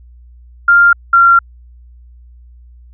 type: tone pair in turn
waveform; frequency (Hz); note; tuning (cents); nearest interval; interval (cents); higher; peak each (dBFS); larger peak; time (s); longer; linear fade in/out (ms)
sine; 1396.9 / 1376.9; F6 / F6; 0 / -25; unison; 25; first; -4; neither; 0.68-0.93 / 1.13-1.39; second; 5
effects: added 60 Hz sine -37 dBFS peak until 2.93 s